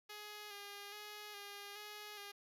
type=tone with vibrato; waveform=5% pulse; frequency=412 Hz; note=G#4; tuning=14 cents flat; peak=-37 dBFS; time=0.09-2.32 s; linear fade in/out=10 ms; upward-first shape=square; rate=1.2 Hz; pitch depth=28 cents each way; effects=none